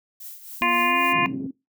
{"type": "noise with tremolo", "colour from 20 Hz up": "violet", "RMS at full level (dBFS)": -37, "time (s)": [0.2, 1.13], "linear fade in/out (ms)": 5, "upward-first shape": "triangle", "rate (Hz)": 3.7, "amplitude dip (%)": 70}
{"type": "tone with pitch glide", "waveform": "sine", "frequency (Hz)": [241.2, 267.6], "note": ["B3", "C4"], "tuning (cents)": [-41, 39], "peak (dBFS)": -29, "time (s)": [0.61, 1.51], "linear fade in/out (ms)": 5, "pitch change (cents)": 180, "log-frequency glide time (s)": [0.82, 0.99]}
{"type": "harmonic tone", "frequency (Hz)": 349.2, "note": "F4", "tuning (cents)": 0, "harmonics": [1, 2, 3, 5, 6, 7, 8], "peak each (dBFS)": [-31, -30, -22, -29, -28, -22, -30], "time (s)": [0.62, 1.26], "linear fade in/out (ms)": 0}
{"type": "band-pass noise", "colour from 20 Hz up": "pink", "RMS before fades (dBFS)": -33, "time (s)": [1.12, 1.47], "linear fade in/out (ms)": 5, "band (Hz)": [160, 310], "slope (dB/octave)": 24}
{"effects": ["noise-tail reverb RT60 0.2 s tail -18 dB re dry"]}